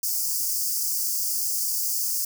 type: high-pass noise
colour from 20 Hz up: white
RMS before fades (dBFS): -26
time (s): 0.03-2.25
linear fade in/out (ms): 5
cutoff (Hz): 4700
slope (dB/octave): 96
effects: none